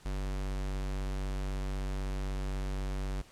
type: tone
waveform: square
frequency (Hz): 48.06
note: G1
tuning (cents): -34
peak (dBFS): -33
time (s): 0.05-3.22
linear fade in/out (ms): 10
effects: pink hiss -58 dBFS RMS until 3.31 s + low-pass 10000 Hz 12 dB/octave